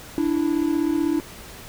triangle tone pair together, 293.7 / 329.7 Hz, D4 / E4, 0 / 0 cents, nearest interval major second, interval 200 cents, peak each -20 dBFS, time 0.18-1.2 s, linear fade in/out 0 ms, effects pink hiss -41 dBFS RMS until 1.68 s

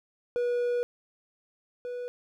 triangle tone pair in turn, 484.8 / 490.4 Hz, B4 / B4, -32 / -12 cents, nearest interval unison, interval 20 cents, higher second, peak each -23 / -31 dBFS, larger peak first, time 0.36-0.83 / 1.85-2.08 s, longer first, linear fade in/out 0 ms, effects none

